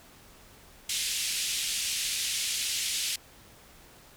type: band-pass noise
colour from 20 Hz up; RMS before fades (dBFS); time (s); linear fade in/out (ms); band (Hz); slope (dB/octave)
pink; -31; 0.89-3.16; 5; 2600 to 11000; 24
effects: pink hiss -54 dBFS RMS until 4.16 s